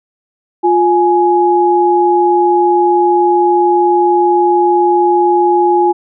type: tone pair together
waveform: sine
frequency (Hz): 352.2 / 836.6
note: F4 / G#5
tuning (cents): +15 / +12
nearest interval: octave + minor third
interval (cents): 1497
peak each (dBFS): -10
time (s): 0.63-5.93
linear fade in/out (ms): 20
effects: none